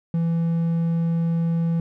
triangle tone, 166.7 Hz, E3, 20 cents sharp, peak -17 dBFS, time 0.14-1.8 s, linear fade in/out 2 ms, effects none

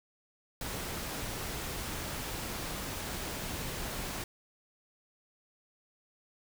pink noise, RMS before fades -38 dBFS, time 0.61-4.24 s, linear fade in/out 2 ms, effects none

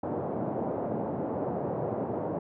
white band-pass noise, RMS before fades -32 dBFS, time 0.03-2.39 s, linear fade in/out 5 ms, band 110 to 710 Hz, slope 24 dB/octave, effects none

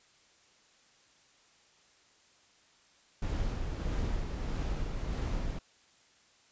brown noise with tremolo, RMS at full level -32 dBFS, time 3.22-5.59 s, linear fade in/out 5 ms, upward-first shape sine, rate 1.6 Hz, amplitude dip 35%, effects white hiss -64 dBFS RMS until 6.51 s + resampled to 16000 Hz

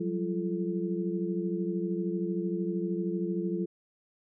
sine tone cluster, 180.4 / 193.4 / 343.1 / 434 Hz, F#3 / G3 / F4 / A4, -44 / -23 / -31 / -24 cents, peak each -33 / -35 / -32 / -38 dBFS, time 0-3.66 s, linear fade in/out 10 ms, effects none

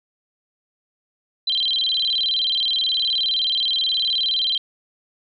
sine tone with vibrato, 3564 Hz, A7, 22 cents sharp, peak -18 dBFS, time 1.47-4.58 s, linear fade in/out 5 ms, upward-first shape square, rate 19 Hz, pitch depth 200 cents each way, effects none

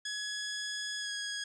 15% pulse tone with pitch glide, 1681 to 1658.8 Hz, G#6 to G#6, +20 to -3 cents, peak -29 dBFS, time 0.05-1.44 s, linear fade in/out 5 ms, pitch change -23 cents, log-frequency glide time 0.99-1.1 s, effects resampled to 22050 Hz

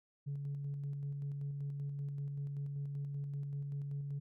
sine tone with tremolo, 141.6 Hz, C#3, 37 cents sharp, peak -35 dBFS, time 0.26-4.2 s, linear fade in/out 20 ms, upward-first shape square, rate 5.2 Hz, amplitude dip 30%, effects tanh soft clip ceiling -34 dBFS

